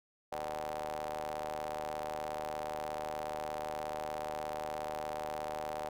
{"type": "ring-modulated tone", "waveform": "sawtooth", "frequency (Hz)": 76.8, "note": "D#2", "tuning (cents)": -22, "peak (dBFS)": -30, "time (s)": [0.32, 5.89], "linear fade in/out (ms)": 5, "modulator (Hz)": 677, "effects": []}